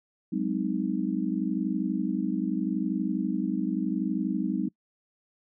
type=chord; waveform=sine; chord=Ab dominant seventh; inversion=third; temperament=just; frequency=186.89 / 207.7 / 259.6 / 311.5 Hz; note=Gb3 / Ab3 / C4 / Eb4; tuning=+18 / 0 / -13 / +2 cents; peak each=-31 dBFS; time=0.32-4.69 s; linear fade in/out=10 ms; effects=noise-tail reverb RT60 0.1 s tail -25 dB re dry